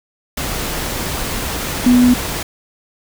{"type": "tone in noise", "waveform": "sine", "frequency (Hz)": 246.9, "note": "B3", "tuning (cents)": 0, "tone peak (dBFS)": -7, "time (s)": [1.86, 2.14], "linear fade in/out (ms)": 5, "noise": "pink", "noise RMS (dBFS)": -22, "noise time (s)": [0.37, 2.43], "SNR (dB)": 12, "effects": []}